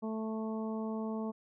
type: harmonic tone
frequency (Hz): 220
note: A3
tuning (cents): 0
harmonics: 1 / 2 / 3 / 4 / 5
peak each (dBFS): -35 / -41 / -45 / -47 / -49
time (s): 0.02-1.32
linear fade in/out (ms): 20
effects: none